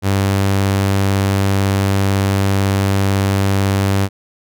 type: tone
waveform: sawtooth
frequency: 98 Hz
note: G2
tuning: in tune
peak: -9 dBFS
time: 0.02-4.09 s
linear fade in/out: 50 ms
effects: none